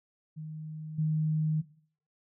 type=tone with level steps; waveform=sine; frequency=155.56 Hz; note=D#3; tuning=in tune; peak=-37 / -25 dBFS; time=0.36-1.62 s; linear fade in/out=20 ms; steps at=0.98 s; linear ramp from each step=10 ms; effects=noise-tail reverb RT60 0.5 s tail -17 dB re dry